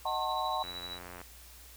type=chord; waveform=sine; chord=D# diminished seventh; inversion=none; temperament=just; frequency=622.3 / 746.7 / 896 / 1075.3 Hz; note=D#5 / F#5 / A5 / C6; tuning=0 / +16 / +31 / +47 cents; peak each=-39 / -35 / -35 / -35 dBFS; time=0.05-0.63 s; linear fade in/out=5 ms
type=tone with tremolo; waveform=sine; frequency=3921 Hz; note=B7; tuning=13 cents flat; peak=-37 dBFS; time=0.06-0.99 s; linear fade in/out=20 ms; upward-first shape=triangle; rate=13 Hz; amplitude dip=65%
type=click train; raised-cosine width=0.5 ms; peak=-30 dBFS; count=52; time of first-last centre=0.64-1.215 s; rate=88.7 Hz
effects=added 60 Hz sine -54 dBFS peak until 1.76 s + white hiss -54 dBFS RMS until 1.76 s